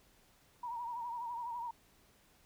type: tone with vibrato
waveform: sine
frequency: 948 Hz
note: A#5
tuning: 29 cents sharp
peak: -38 dBFS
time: 0.63-1.71 s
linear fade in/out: 5 ms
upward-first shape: triangle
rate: 12 Hz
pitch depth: 79 cents each way
effects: pink hiss -67 dBFS RMS until 2.45 s